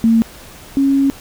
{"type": "tone pair in turn", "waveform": "sine", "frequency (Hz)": [227, 274.7], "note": ["A#3", "C#4"], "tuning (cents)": [-46, -16], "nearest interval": "minor third", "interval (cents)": 330, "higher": "second", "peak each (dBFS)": [-8, -10], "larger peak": "first", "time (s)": [[0.04, 0.22], [0.77, 1.1]], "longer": "second", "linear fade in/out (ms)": 0, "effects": ["pink hiss -38 dBFS RMS until 1.2 s"]}